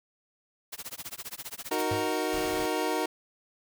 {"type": "noise with tremolo", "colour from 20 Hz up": "white", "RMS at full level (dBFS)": -37, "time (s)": [0.72, 1.84], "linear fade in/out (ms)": 10, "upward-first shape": "sine", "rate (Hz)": 15, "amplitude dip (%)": 100}
{"type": "chord", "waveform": "25% pulse", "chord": "D# minor", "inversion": "none", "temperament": "equal", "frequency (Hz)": [311.1, 370, 466.2], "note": ["D#4", "F#4", "A#4"], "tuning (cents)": [0, 0, 0], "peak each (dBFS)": -28, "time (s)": [1.71, 3.06], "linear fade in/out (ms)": 5}
{"type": "tone with exponential decay", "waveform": "square", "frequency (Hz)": 103.83, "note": "G#2", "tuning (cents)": 0, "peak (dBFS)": -29, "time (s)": [1.91, 2.14], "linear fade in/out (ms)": 5, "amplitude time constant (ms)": 50}
{"type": "noise", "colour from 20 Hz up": "pink", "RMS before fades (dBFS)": -40, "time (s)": [2.33, 2.66], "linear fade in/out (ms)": 0}
{"effects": []}